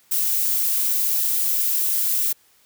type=noise; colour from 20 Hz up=violet; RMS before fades=-21 dBFS; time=0.11-2.33 s; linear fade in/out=10 ms; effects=white hiss -58 dBFS RMS until 2.65 s